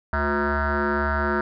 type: tone with frequency modulation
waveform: sine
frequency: 649 Hz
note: E5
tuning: 27 cents flat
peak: -19 dBFS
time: 0.13-1.41 s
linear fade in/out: 2 ms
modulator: 144 Hz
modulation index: 6.8
effects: tanh soft clip ceiling -16 dBFS